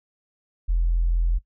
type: tone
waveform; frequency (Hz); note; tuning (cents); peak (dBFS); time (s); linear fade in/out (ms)
sine; 42.34; E1; +47; -17; 0.68-1.39; 20
effects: noise-tail reverb RT60 0.1 s tail -18 dB re dry + tanh soft clip ceiling -13 dBFS